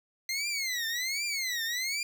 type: tone with vibrato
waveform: 20% pulse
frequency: 2072 Hz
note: C7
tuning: 17 cents flat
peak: -25 dBFS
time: 0.29-2.03 s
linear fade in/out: 2 ms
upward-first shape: triangle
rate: 1.3 Hz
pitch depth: 260 cents each way
effects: none